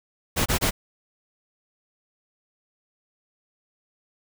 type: noise bursts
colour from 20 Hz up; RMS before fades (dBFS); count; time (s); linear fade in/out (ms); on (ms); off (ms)
pink; -22; 3; 0.36-0.71; 20; 100; 25
effects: none